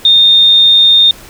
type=tone; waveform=sine; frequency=3652 Hz; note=A#7; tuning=36 cents flat; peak=-3 dBFS; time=0.05-1.11 s; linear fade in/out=2 ms; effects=pink hiss -35 dBFS RMS until 1.29 s